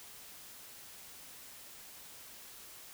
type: silence
effects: white hiss -52 dBFS RMS until 2.93 s